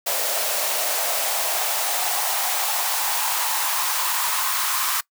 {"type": "noise with high-pass filter sweep", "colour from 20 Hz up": "white", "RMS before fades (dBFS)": -23, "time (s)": [0.06, 5.01], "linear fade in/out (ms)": 10, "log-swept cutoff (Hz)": [570, 1100], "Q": 3.8, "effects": ["noise-tail reverb RT60 0.1 s tail -22 dB re dry"]}